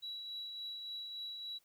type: tone with tremolo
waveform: sine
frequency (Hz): 3910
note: B7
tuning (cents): -18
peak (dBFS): -39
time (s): 0.02-1.59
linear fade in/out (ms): 20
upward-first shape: triangle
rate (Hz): 3.5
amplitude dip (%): 40
effects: tanh soft clip ceiling -36 dBFS + white hiss -73 dBFS RMS until 1.64 s